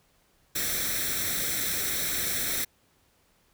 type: noise with comb filter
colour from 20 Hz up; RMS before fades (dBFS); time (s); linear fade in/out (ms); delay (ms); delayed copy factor
white; -29; 0.55-2.65; 10; 0.52; +0.7
effects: pink hiss -66 dBFS RMS until 3.53 s